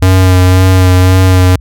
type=tone with vibrato; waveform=square; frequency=92.5 Hz; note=F#2; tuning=in tune; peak=-4 dBFS; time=0.02-1.56 s; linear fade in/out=5 ms; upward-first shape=sine; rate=1.9 Hz; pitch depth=21 cents each way; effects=added 60 Hz sine -27 dBFS peak until 1.6 s